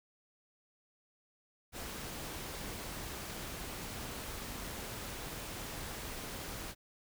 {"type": "noise", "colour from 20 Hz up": "pink", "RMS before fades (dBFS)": -43, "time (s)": [1.72, 6.75], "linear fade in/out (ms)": 50, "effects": []}